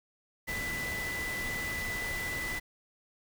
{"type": "tone in noise", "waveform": "sine", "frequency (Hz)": 1992, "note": "B6", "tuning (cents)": 14, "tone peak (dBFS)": -34, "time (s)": [0.47, 2.6], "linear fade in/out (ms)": 20, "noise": "pink", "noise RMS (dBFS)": -39, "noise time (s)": [0.47, 2.6], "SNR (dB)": 2, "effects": []}